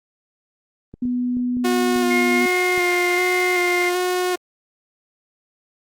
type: clicks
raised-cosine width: 3 ms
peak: -24 dBFS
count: 6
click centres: 0.94 / 1.054 / 1.369 / 1.569 / 1.96 / 2.778 s
type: tone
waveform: sine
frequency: 246.9 Hz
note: B3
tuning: in tune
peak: -19 dBFS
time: 1.02-2.46 s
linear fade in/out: 5 ms
type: tone with vibrato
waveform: sawtooth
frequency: 359.3 Hz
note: F4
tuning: 49 cents sharp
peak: -15 dBFS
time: 1.64-4.36 s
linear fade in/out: 10 ms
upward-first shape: square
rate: 1.3 Hz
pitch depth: 16 cents each way
type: tone with pitch glide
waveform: sine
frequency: 2141 to 2105 Hz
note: C7 to C7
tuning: +39 to +10 cents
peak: -20 dBFS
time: 2.1-3.9 s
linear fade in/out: 10 ms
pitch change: -29 cents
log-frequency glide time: 2.43-3.05 s
effects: Opus 24 kbps